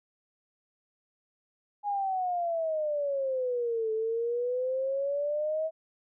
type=exponential two-way sweep; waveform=sine; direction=down then up; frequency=830.6 to 436.1 to 644 Hz; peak=-27 dBFS; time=1.83-5.71 s; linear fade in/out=50 ms; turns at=3.92 s; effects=none